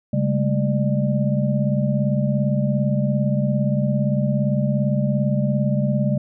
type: tone cluster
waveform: sine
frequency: 136.8 / 199.7 / 217.2 / 597 Hz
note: C#3 / G3 / A3 / D5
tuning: -23 / +32 / -22 / +28 cents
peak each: -20 / -22 / -25 / -27 dBFS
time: 0.13-6.18 s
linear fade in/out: 5 ms
effects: none